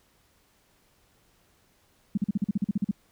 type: tone bursts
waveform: sine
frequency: 201.7 Hz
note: G3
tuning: 50 cents sharp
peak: -21 dBFS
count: 12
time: 2.15-2.912 s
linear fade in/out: 5 ms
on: 25 ms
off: 42 ms
effects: pink hiss -65 dBFS RMS until 3.11 s